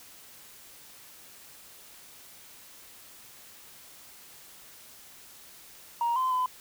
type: tone with pitch steps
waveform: sine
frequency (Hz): 941 / 1031 / 1012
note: A#5 / C6 / B5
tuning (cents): +16 / -26 / +42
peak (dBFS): -23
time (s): 6.01-6.46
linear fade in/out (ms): 2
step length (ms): 150
effects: tanh soft clip ceiling -21 dBFS + white hiss -51 dBFS RMS until 6.6 s